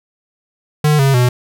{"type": "tone with pitch steps", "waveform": "square", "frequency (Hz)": [150.6, 136.51, 123.75], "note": ["D3", "C#3", "B2"], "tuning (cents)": [44, -26, 4], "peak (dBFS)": -10, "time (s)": [0.84, 1.29], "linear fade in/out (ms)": 5, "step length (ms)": 150, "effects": []}